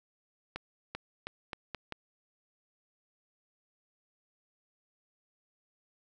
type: accelerating click train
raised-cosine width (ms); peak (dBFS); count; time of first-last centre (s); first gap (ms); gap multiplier
0.3; -21; 6; 0.56-1.923; 390; 0.82
effects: none